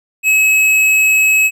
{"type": "tone with tanh clipping", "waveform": "sine", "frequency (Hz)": 2569, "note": "E7", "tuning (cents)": -45, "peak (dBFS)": -10, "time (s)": [0.23, 1.51], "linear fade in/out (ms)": 50, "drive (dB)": 14, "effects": []}